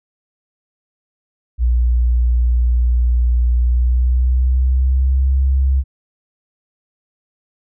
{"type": "tone with pitch glide", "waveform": "sine", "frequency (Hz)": [60.1, 66.69], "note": ["B1", "C2"], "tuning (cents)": [-46, 34], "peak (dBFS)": -11, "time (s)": [1.58, 5.84], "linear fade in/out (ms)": 50, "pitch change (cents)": 180, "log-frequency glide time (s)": [3.54, 5.36], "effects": []}